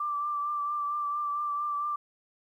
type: tone with vibrato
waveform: sine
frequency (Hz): 1174.7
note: D6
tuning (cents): 0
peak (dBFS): -28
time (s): 0-1.96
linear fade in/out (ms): 5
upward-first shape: triangle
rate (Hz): 4.4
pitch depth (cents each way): 29
effects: 11-bit